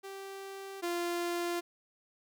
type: tone pair in turn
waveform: sawtooth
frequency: 390.2 / 346.5 Hz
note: G4 / F4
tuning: -8 / -14 cents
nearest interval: major second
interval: 206 cents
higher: first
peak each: -38 / -28 dBFS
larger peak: second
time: 0.03-0.82 / 0.82-1.61 s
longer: neither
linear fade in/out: 20 ms
effects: none